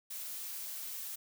blue noise, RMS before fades -42 dBFS, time 0.1-1.16 s, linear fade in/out 10 ms, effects none

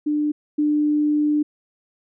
sine tone pair in turn, 298.3 / 298.3 Hz, D4 / D4, +27 / +27 cents, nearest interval unison, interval 0 cents, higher neither, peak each -18 / -16 dBFS, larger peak second, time 0.06-0.32 / 0.58-1.43 s, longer second, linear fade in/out 10 ms, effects none

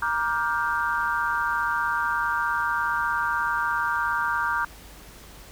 sine chord, G minor seventh, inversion first, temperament just, 940.8 / 1176 / 1411.2 / 1568 Hz, Bb5 / D6 / F6 / G6, +16 / +2 / +18 / 0 cents, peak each -28 dBFS, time 0.02-4.65 s, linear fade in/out 5 ms, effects added 50 Hz sine -47 dBFS peak until 5.51 s + pink hiss -47 dBFS RMS until 5.51 s

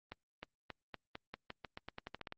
accelerating click train, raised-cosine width 0.3 ms, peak -27 dBFS, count 16, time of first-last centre 0.12-2.324 s, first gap 310 ms, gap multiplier 0.88, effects low-pass 5000 Hz 12 dB/octave + Opus 24 kbps

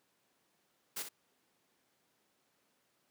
white noise with echo, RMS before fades -39 dBFS, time 0.96-1.03 s, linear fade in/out 10 ms, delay 60 ms, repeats 1, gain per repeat -8 dB, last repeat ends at 1.09 s, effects pink hiss -75 dBFS RMS until 3.1 s + high-pass 200 Hz 12 dB/octave

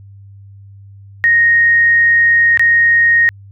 sine tone with dropouts, 1864.7 Hz, A#6, in tune, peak -7 dBFS, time 1.24-3.29 s, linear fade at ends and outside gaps 0 ms, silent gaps 2.574-2.595 s, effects added 99 Hz sine -35 dBFS peak until 3.51 s

